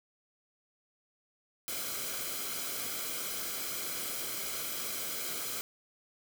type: noise with comb filter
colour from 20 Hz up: white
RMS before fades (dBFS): -37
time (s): 1.68-5.61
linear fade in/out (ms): 0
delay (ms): 1.1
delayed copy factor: -0.6
effects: none